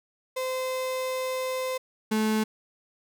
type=tone pair in turn; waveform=35% pulse; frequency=516 / 217 Hz; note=C5 / A3; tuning=-24 / -24 cents; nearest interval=octave + minor third; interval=1500 cents; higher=first; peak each=-26 / -21 dBFS; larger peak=second; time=0.36-1.78 / 2.11-2.44 s; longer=first; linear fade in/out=10 ms; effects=none